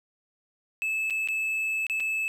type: tone with dropouts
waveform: triangle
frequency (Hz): 2611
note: E7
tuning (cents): -17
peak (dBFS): -24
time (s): 0.82-2.28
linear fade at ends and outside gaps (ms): 0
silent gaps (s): 1.1-1.106 / 1.275-1.286 / 1.867-1.898 / 2-2.004
effects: 11-bit